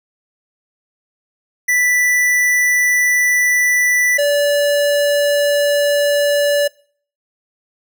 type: tone pair in turn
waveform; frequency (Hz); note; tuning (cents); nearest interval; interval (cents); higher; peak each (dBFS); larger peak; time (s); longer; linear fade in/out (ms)
square; 1975.5 / 578.1; B6 / D5; 0 / -27; octave + major sixth; 2127; first; -13; neither; 1.68-4.18 / 4.18-6.68; neither; 10
effects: noise-tail reverb RT60 0.5 s tail -23 dB re dry